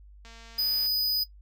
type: click train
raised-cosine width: 0.2 ms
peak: -33 dBFS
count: 142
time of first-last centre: 0.25-0.866 s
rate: 229 Hz
type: tone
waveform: square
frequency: 4978 Hz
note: D#8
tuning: in tune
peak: -24 dBFS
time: 0.58-1.24 s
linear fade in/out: 10 ms
effects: noise-tail reverb RT60 0.1 s tail -18 dB re dry + added 50 Hz sine -48 dBFS peak until 1.41 s